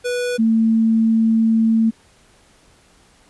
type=tone pair in turn; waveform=square / sine; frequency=490.5 / 224.2 Hz; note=B4 / A3; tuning=-12 / +33 cents; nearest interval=octave + major second; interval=1355 cents; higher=first; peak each=-20 / -12 dBFS; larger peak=second; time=0.04-0.38 / 0.38-1.91 s; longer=second; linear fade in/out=20 ms; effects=pink hiss -53 dBFS RMS until 3.29 s + resampled to 24000 Hz